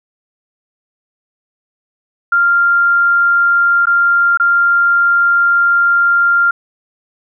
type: tone with dropouts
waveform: sine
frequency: 1393 Hz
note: F6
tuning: 5 cents flat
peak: -8 dBFS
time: 2.32-6.51 s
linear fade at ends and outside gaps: 5 ms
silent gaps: 3.856-3.869 / 4.374-4.398 s
effects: none